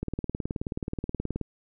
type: click train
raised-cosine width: 3 ms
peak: -17 dBFS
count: 27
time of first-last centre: 0.03-1.413 s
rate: 18.8 Hz
effects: none